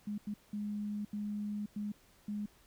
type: tone bursts at uneven times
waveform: sine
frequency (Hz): 207.7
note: G#3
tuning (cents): 0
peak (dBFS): -35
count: 6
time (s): 0.07-0.18 / 0.27-0.34 / 0.53-1.05 / 1.13-1.66 / 1.76-1.92 / 2.28-2.46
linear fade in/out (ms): 5
effects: pink hiss -65 dBFS RMS until 2.66 s